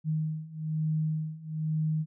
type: beating tone pair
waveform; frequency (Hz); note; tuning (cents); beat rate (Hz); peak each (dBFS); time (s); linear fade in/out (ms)
sine; 155.56 / 156.66; D#3 / D#3; 0 / +12; 1.1; -32 / -30; 0.04-2.06; 50
effects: none